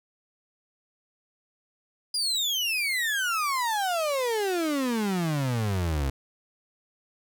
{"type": "exponential sweep", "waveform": "35% pulse", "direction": "down", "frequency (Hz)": [4964, 65.2], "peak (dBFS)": -23, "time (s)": [2.14, 6.1], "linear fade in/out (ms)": 5, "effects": []}